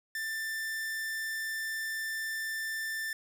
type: tone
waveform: 45% pulse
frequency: 1778 Hz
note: A6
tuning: 18 cents sharp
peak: -33 dBFS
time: 0.15-3.13 s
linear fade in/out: 2 ms
effects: none